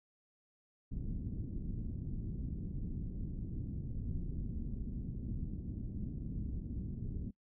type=low-pass noise; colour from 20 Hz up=pink; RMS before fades=-40 dBFS; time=0.91-7.31 s; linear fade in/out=10 ms; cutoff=260 Hz; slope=24 dB/octave; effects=noise-tail reverb RT60 0.1 s tail -24 dB re dry